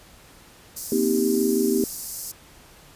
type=high-pass noise; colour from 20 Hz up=white; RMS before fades=-32 dBFS; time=0.76-2.32 s; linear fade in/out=10 ms; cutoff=4800 Hz; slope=48 dB/octave
type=chord; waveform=sine; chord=C minor seventh; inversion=third; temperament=just; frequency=235.5 / 261.6 / 314 / 392.4 Hz; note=Bb3 / C4 / Eb4 / G4; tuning=+18 / 0 / +16 / +2 cents; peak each=-24 / -26 / -26 / -22 dBFS; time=0.92-1.84 s; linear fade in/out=2 ms
effects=pink hiss -50 dBFS RMS until 2.95 s + resampled to 32000 Hz